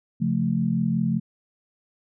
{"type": "chord", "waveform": "sine", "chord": "Db augmented", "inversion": "none", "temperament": "equal with one note detuned", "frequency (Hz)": [135.35, 174.61, 220], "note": ["Db3", "F3", "A3"], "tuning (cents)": [-41, 0, 0], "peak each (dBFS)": [-27, -24, -24], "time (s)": [0.2, 1.2], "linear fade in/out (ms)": 20, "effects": []}